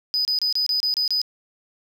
triangle tone bursts, 4984 Hz, D#8, 2 cents sharp, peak -17 dBFS, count 8, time 0.14-1.216 s, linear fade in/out 0 ms, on 110 ms, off 28 ms, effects tanh soft clip ceiling -14 dBFS + 9-bit

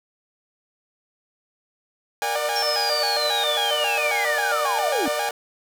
sawtooth chord, Bb augmented, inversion none, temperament equal, 466.2 / 587.3 / 740 Hz, Bb4 / D5 / F#5, 0 / 0 / 0 cents, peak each -28 dBFS, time 2.22-5.31 s, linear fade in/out 2 ms
sawtooth tone with vibrato, 698.5 Hz, F5, in tune, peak -20 dBFS, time 2.22-5.29 s, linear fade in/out 0 ms, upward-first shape square, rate 3.7 Hz, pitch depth 270 cents each way
sine linear sweep, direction down, 5500 to 246.9 Hz, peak -23 dBFS, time 2.56-5.08 s, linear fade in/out 0 ms
effects none

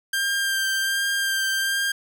sawtooth tone with vibrato, 1587 Hz, G6, 21 cents sharp, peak -18 dBFS, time 0.13-1.92 s, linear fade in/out 5 ms, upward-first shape sine, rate 1.3 Hz, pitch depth 18 cents each way, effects none

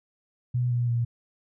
sine tone with pitch steps, 123.3 / 120.9 / 118.4 Hz, B2 / B2 / A#2, -2 / -36 / +27 cents, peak -22 dBFS, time 0.54-1.05 s, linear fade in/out 10 ms, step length 170 ms, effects none

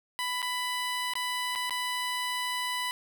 15% pulse tone with dropouts, 994 Hz, B5, 11 cents sharp, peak -23 dBFS, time 0.19-2.91 s, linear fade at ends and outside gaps 0 ms, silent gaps 0.419-0.427 / 1.136-1.154 / 1.552-1.558 / 1.696-1.707 s, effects none

